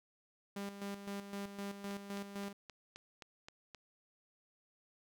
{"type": "tone with tremolo", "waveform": "sawtooth", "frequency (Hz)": 200, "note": "G3", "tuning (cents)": 35, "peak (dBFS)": -36, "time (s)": [0.56, 2.53], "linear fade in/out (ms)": 5, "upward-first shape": "square", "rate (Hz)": 3.9, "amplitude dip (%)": 60}
{"type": "click train", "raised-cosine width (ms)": 0.2, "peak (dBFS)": -32, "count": 8, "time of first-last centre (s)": [1.91, 3.747], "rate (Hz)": 3.81}
{"effects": []}